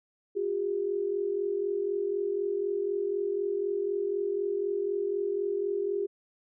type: tone pair together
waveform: sine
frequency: 358.9 / 402.9 Hz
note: F4 / G4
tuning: +47 / +48 cents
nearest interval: major second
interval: 201 cents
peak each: -33 / -28 dBFS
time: 0.35-6.07 s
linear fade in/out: 20 ms
effects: none